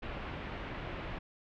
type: low-pass noise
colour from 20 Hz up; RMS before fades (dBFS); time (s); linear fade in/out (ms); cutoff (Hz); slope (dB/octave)
pink; -41; 0.02-1.19; 10; 2900; 24
effects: none